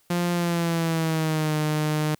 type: tone with pitch glide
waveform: sawtooth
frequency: 174.61 to 152.89 Hz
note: F3 to D#3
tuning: 0 to -30 cents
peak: -18 dBFS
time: 0.1-2.15 s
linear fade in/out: 5 ms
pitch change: -230 cents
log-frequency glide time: 0.32-1.56 s
effects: white hiss -63 dBFS RMS until 2.19 s